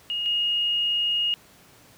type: tone pair in turn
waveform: sine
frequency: 2862 / 2862 Hz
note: F7 / F7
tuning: +42 / +42 cents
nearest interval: unison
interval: 0 cents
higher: neither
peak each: -25 / -21 dBFS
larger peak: second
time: 0.1-0.26 / 0.26-1.34 s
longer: second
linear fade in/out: 0 ms
effects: pink hiss -53 dBFS RMS until 1.97 s + high-pass 80 Hz 12 dB/octave